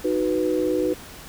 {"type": "chord", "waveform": "sine", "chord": "B major", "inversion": "first", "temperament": "equal", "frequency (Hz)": [311.1, 370, 493.9], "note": ["D#4", "F#4", "B4"], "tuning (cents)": [0, 0, 0], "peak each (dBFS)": -24, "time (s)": [0.04, 0.94], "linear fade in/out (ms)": 10, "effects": ["pink hiss -41 dBFS RMS until 1.28 s"]}